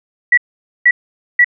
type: tone bursts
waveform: sine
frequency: 1945 Hz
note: B6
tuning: 27 cents flat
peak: -5 dBFS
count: 3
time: 0.32-1.445 s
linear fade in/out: 5 ms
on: 55 ms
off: 480 ms
effects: none